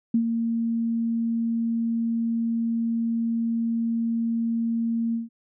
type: tone with ADSR envelope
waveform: sine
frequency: 230 Hz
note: A#3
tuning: 23 cents flat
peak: -16 dBFS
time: 0.14-5.29 s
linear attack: 5 ms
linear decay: 83 ms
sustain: -6 dB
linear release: 150 ms
effects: none